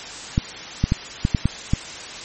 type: clicks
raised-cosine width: 5 ms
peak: -4 dBFS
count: 7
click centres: 0.379 / 0.84 / 0.921 / 1.251 / 1.348 / 1.456 / 1.735 s
effects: white hiss -34 dBFS RMS until 2.24 s + MP3 32 kbps